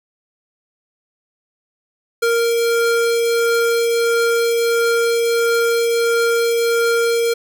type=tone pair together; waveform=square; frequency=465.5 / 1395 Hz; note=A#4 / F6; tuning=-2 / -2 cents; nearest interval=octave + perfect fifth; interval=1900 cents; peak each=-15 / -27 dBFS; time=2.22-7.34 s; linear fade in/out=10 ms; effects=none